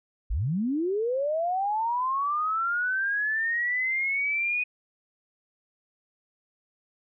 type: linear sweep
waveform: sine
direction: up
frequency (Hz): 38.89 to 2489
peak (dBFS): -24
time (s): 0.3-4.64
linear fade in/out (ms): 10
effects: none